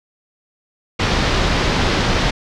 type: low-pass noise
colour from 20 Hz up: pink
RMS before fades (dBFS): -17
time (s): 0.99-2.31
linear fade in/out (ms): 10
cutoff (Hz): 5100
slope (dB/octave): 24
effects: none